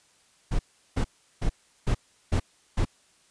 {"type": "noise bursts", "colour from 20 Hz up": "brown", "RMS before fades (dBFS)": -23, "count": 6, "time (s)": [0.51, 2.852], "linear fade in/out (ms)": 10, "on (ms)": 82, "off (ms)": 370, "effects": ["white hiss -62 dBFS RMS until 3.3 s", "resampled to 22050 Hz"]}